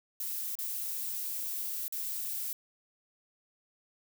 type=noise with dropouts; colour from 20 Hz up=violet; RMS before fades=-36 dBFS; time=0.2-2.53 s; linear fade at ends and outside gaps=2 ms; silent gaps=0.554-0.587 / 1.881-1.924 s; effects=none